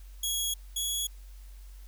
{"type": "tone pair in turn", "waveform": "15% pulse", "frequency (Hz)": [3327, 3354], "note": ["G#7", "G#7"], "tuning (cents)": [2, 16], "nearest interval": "unison", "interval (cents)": 14, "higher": "second", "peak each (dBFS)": [-21, -22], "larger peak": "first", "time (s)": [[0.23, 0.54], [0.76, 1.07]], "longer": "neither", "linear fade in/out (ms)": 5, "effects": ["added 47 Hz sine -44 dBFS peak until 1.87 s", "white hiss -61 dBFS RMS until 1.87 s"]}